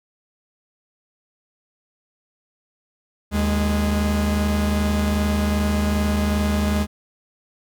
45% pulse tone pair together, 76.55 / 207.1 Hz, D#2 / G#3, -28 / -5 cents, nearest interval octave + perfect fourth, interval 1723 cents, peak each -21 dBFS, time 3.31-6.87 s, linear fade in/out 50 ms, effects none

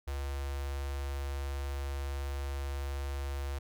square tone with notch filter, 69.3 Hz, C#2, in tune, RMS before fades -36 dBFS, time 0.07-3.59 s, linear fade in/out 10 ms, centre 220 Hz, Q 0.91, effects none

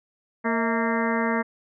harmonic tone with a mistuned harmonic, 230 Hz, A#3, 23 cents flat, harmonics 1 / 2 / 3 / 4 / 5 / 6 / 7 / 8 / 9, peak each -25 / -29 / -31 / -30 / -32 / -35 / -33 / -32 / -35 dBFS, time 0.44-1.43 s, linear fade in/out 20 ms, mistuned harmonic 3, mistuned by -99 cents, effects none

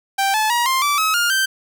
sawtooth tone with pitch steps, 784 / 864.9 / 954.1 / 1052.6 / 1161.2 / 1281 / 1413.2 / 1559 Hz, G5 / A5 / A#5 / C6 / D6 / E6 / F6 / G6, 0 / -30 / +40 / +10 / -20 / -50 / +20 / -10 cents, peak -12 dBFS, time 0.18-1.46 s, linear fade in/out 10 ms, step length 160 ms, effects none

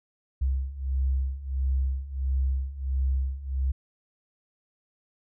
sine beating tone pair, 65.41 / 66.91 Hz, C2 / C2, 0 / +39 cents, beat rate 1.5 Hz, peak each -29 / -26 dBFS, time 0.41-3.72 s, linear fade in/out 10 ms, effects none

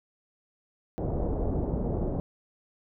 pink low-pass noise, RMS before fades -29 dBFS, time 0.98-2.2 s, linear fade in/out 0 ms, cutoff 650 Hz, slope 24 dB/octave, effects none

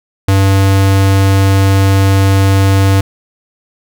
square tone, 97.3 Hz, G2, 12 cents flat, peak -7 dBFS, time 0.28-3.01 s, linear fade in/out 5 ms, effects none

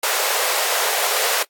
pink high-pass noise, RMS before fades -20 dBFS, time 0.03-1.43 s, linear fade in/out 5 ms, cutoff 440 Hz, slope 48 dB/octave, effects noise-tail reverb RT60 0.1 s tail -19 dB re dry + AAC 64 kbps

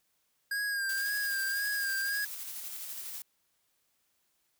square tone with vibrato, 1620 Hz, G#6, 43 cents flat, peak -31 dBFS, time 0.51-2.25 s, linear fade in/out 5 ms, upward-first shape sine, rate 1.9 Hz, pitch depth 43 cents each way
blue noise with tremolo, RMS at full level -40 dBFS, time 0.89-3.22 s, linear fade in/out 2 ms, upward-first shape square, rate 12 Hz, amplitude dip 25%
effects white hiss -75 dBFS RMS until 4.59 s

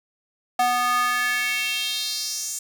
square tone with high-pass filter sweep, 245.9 Hz, B3, 7 cents flat, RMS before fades -24 dBFS, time 0.59-2.59 s, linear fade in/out 5 ms, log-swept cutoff 790 to 7300 Hz, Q 3.4, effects 8-bit

